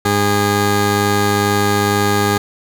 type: tone pair together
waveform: 15% pulse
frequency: 102.2 / 408.8 Hz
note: G#2 / G#4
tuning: -27 / -27 cents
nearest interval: 2 octaves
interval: 2400 cents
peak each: -10 dBFS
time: 0.05-2.38 s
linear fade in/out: 5 ms
effects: none